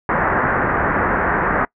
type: low-pass noise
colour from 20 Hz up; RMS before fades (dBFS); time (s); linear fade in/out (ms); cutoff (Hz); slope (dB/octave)
white; -18; 0.09-1.65; 2; 1800; 48
effects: noise-tail reverb RT60 0.1 s tail -24 dB re dry